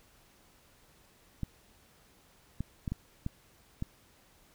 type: clicks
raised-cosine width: 5 ms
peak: -21 dBFS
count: 6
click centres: 1.433 / 2.606 / 2.878 / 2.92 / 3.264 / 3.824 s
effects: pink hiss -63 dBFS RMS until 4.54 s